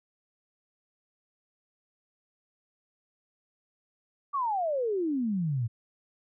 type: exponential sweep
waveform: sine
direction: down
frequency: 1174.7 to 109.2 Hz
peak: -26 dBFS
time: 4.33-5.68 s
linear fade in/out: 20 ms
effects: none